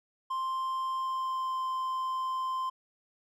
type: tone with pitch glide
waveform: triangle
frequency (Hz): 1050 to 1040.9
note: C6 to C6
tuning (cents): +6 to -9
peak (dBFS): -28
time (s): 0.3-2.7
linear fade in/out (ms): 10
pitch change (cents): -15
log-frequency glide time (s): 0.94-1.64
effects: none